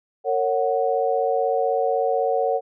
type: chord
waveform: sine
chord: F# major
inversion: first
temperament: equal with one note detuned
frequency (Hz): 458.4 / 554.4 / 740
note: A#4 / C#5 / F#5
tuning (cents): -29 / 0 / 0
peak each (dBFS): -23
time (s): 0.24-2.61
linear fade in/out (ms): 50
effects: none